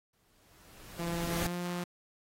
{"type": "noise with exponential growth", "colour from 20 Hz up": "pink", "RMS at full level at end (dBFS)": -34, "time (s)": [0.13, 1.47], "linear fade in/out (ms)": 5, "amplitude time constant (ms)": 290}
{"type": "tone with pitch glide", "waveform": "sawtooth", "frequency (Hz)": [170.1, 176.3], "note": ["F3", "F3"], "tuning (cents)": [-45, 17], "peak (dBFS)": -30, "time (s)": [0.99, 1.84], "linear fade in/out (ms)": 5, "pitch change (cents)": 62, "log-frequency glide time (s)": [1.39, 1.53]}
{"effects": ["AAC 48 kbps"]}